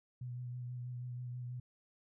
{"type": "tone with vibrato", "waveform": "sine", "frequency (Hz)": 123.5, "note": "B2", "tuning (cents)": 0, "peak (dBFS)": -40, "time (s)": [0.21, 1.6], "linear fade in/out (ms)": 5, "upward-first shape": "sine", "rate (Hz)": 6.2, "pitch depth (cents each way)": 22, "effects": []}